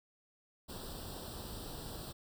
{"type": "noise with comb filter", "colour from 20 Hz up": "pink", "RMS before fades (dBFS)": -45, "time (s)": [0.68, 2.13], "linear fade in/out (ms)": 20, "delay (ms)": 0.23, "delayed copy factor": 0.85, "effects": []}